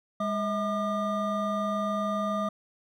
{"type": "tone cluster", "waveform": "triangle", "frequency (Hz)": [204.6, 641, 1208], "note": ["G#3", "E5", "D6"], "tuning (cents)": [-26, -49, 48], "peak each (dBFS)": -29, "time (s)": [0.2, 2.49], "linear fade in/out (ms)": 5, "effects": []}